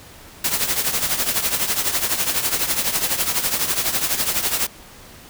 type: noise with tremolo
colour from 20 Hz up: white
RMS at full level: -18 dBFS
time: 0.44-4.67 s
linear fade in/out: 5 ms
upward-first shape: triangle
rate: 12 Hz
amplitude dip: 75%
effects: pink hiss -43 dBFS RMS until 5.29 s